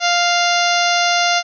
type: harmonic tone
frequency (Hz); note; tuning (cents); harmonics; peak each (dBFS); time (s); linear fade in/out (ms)
698.5; F5; 0; 1 / 2 / 3 / 4 / 5 / 6 / 7 / 8 / 9; -17 / -20 / -22 / -23 / -24 / -25 / -25 / -26 / -27; 0-1.43; 50
effects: none